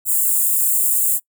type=high-pass noise; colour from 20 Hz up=white; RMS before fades=-17 dBFS; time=0.05-1.2 s; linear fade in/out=50 ms; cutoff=7200 Hz; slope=96 dB/octave; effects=noise-tail reverb RT60 0.1 s tail -23 dB re dry